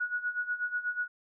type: tone with tremolo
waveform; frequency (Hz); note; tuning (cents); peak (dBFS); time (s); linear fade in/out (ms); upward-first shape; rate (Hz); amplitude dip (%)
sine; 1461; F#6; -22; -27; 0-1.08; 10; sine; 8.2; 80
effects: none